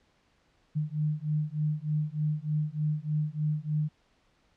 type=beating tone pair; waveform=sine; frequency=150.3 / 153.6 Hz; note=D3 / D#3; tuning=+40 / -22 cents; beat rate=3.3 Hz; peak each=-30 dBFS; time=0.75-3.89 s; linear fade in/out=20 ms; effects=pink hiss -68 dBFS RMS until 4.56 s + low-pass 5000 Hz 12 dB/octave